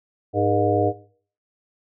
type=harmonic tone with a mistuned harmonic; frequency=102.4 Hz; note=G#2; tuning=24 cents flat; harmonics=1 / 3 / 4 / 5 / 6 / 7; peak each=-25 / -25 / -25 / -25 / -25 / -25 dBFS; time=0.33-0.93 s; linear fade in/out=50 ms; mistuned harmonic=5; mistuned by=-120 cents; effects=noise-tail reverb RT60 0.5 s tail -18 dB re dry